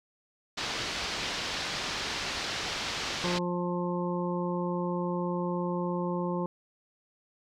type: low-pass noise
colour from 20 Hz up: white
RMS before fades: -34 dBFS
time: 0.57-3.39 s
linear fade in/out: 10 ms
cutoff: 5100 Hz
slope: 24 dB/octave
type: harmonic tone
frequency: 176.6 Hz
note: F3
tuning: 20 cents sharp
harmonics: 1 / 2 / 3 / 5 / 6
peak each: -31 / -34 / -36 / -38 / -39 dBFS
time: 3.24-6.46 s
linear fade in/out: 0 ms
effects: none